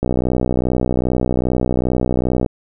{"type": "click train", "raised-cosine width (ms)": 2, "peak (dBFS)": -4, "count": 153, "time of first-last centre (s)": [0.03, 2.462], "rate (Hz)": 62.5, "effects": []}